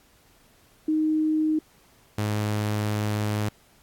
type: tone pair in turn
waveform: sine / sawtooth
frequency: 311.1 / 105.51 Hz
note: D#4 / G#2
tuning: 0 / +28 cents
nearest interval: octave + perfect fifth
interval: 1872 cents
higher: first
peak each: -20 dBFS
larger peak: neither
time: 0.88-1.59 / 2.18-3.49 s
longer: second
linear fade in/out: 5 ms
effects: pink hiss -59 dBFS RMS until 3.82 s + AAC 64 kbps